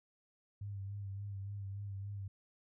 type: tone with vibrato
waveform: sine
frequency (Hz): 99.6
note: G2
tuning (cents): +28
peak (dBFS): -40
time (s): 0.61-2.28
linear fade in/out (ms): 5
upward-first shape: sine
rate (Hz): 3.5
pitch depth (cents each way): 39
effects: none